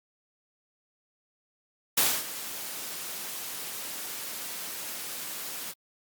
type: noise with ADSR envelope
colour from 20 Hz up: white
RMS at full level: -22 dBFS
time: 1.97-5.74 s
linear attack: 8 ms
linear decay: 250 ms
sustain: -15 dB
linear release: 39 ms
effects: high-pass 150 Hz 12 dB/octave + Opus 48 kbps